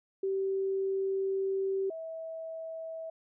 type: tone pair in turn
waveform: sine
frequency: 386.8 / 649.2 Hz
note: G4 / E5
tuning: -23 / -27 cents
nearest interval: major sixth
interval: 896 cents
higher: second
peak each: -28 / -37 dBFS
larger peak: first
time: 0.23-1.9 / 1.9-3.1 s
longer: first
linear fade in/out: 5 ms
effects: none